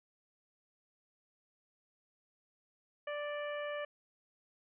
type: harmonic tone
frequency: 587.3 Hz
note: D5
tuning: in tune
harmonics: 1 / 2 / 3 / 4 / 5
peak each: -38 / -46 / -45 / -50 / -52 dBFS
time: 3.07-3.85 s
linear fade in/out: 5 ms
effects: none